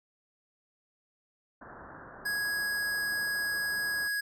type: low-pass noise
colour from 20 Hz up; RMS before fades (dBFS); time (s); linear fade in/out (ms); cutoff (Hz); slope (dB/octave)
white; -48; 1.61-4.08; 5; 1700; 96
type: tone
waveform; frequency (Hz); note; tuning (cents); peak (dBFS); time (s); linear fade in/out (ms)
square; 1661.2; G#6; 0; -30; 2.25-4.21; 10
effects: none